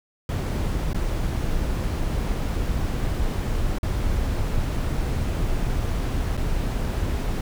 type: noise with dropouts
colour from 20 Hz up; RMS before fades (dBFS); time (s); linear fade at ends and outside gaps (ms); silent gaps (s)
brown; -24; 0.29-7.41; 2; 0.932-0.945 / 3.785-3.83 / 6.37-6.375
effects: none